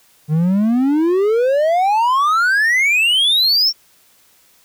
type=exponential sweep; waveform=triangle; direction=up; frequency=148 to 5580 Hz; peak=-10 dBFS; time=0.28-3.73 s; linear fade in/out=50 ms; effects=white hiss -53 dBFS RMS until 4.64 s